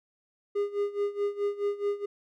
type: tone with tremolo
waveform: triangle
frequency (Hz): 407.3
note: G#4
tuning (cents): -34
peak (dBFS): -22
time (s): 0.55-2.06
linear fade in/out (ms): 10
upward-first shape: sine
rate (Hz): 4.7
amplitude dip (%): 85
effects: none